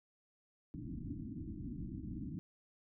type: low-pass noise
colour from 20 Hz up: white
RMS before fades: -44 dBFS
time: 0.74-2.39 s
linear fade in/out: 0 ms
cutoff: 320 Hz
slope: 96 dB/octave
effects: none